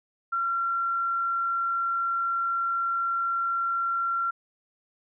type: tone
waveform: sine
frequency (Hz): 1368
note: F6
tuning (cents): -36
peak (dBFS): -24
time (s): 0.32-4.31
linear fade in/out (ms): 10
effects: none